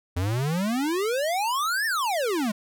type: exponential two-way sweep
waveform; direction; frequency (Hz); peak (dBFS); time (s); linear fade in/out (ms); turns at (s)
square; up then down; 84.7 to 1840 to 199.5; -24; 0.16-2.52; 10; 1.86
effects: none